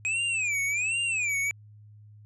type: tone with vibrato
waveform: square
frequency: 2489 Hz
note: D#7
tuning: in tune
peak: -26 dBFS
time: 0.05-1.51 s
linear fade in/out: 0 ms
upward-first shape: sine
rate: 1.3 Hz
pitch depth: 200 cents each way
effects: added 105 Hz sine -48 dBFS peak until 2.25 s + resampled to 24000 Hz